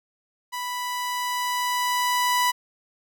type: tone with level ramp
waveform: sawtooth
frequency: 987.8 Hz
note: B5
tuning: in tune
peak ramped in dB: -25 to -15 dBFS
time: 0.52-2.52 s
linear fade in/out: 20 ms
effects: none